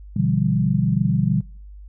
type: chord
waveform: sine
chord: E minor seventh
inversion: second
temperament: equal with one note detuned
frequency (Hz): 123.47 / 146.83 / 169.06 / 196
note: B2 / D3 / E3 / G3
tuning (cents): 0 / 0 / +44 / 0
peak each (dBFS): -22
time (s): 0.16-1.41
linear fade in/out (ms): 5
effects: noise-tail reverb RT60 0.5 s tail -26 dB re dry + added 50 Hz sine -37 dBFS peak until 1.88 s